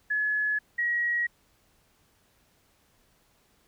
sine tone pair in turn, 1703 / 1904.4 Hz, G#6 / A#6, +43 / +37 cents, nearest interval major second, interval 194 cents, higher second, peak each -24 dBFS, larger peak neither, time 0.1-0.59 / 0.78-1.27 s, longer neither, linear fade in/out 10 ms, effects pink hiss -66 dBFS RMS until 3.67 s

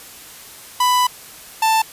45% pulse tone pair in turn, 994 / 885.6 Hz, B5 / A5, +11 / +11 cents, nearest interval major second, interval 200 cents, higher first, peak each -13 dBFS, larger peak neither, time 0.8-1.07 / 1.62-1.82 s, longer first, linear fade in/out 5 ms, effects white hiss -39 dBFS RMS until 1.92 s + resampled to 32000 Hz

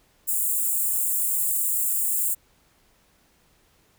white high-pass noise, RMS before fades -24 dBFS, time 0.27-2.35 s, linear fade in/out 20 ms, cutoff 7200 Hz, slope 96 dB/octave, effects pink hiss -62 dBFS RMS until 3.98 s

